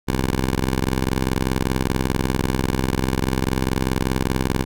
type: ring-modulated tone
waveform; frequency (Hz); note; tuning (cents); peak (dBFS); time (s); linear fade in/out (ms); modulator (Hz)
10% pulse; 65; C2; -11; -8; 0.07-4.65; 20; 22.3
effects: none